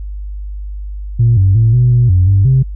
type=tone with pitch steps; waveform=sine; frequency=117.3 / 95.6 / 113.1 / 123.4 / 121.6 / 90.8 / 97.8 / 131.8 Hz; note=A#2 / G2 / A2 / B2 / B2 / F#2 / G2 / C3; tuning=+11 / -43 / +48 / -1 / -26 / -32 / -4 / +13 cents; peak=-5 dBFS; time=1.19-2.63 s; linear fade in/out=10 ms; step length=180 ms; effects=tanh soft clip ceiling -2 dBFS + added 50 Hz sine -21 dBFS peak until 2.75 s